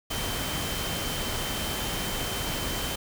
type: tone in noise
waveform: sine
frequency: 3100 Hz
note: G7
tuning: 20 cents flat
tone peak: -37 dBFS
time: 0.1-2.96 s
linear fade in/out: 10 ms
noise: pink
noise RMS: -31 dBFS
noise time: 0.1-2.96 s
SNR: -9 dB
effects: none